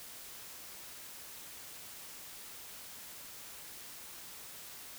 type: silence
effects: white hiss -49 dBFS RMS until 4.98 s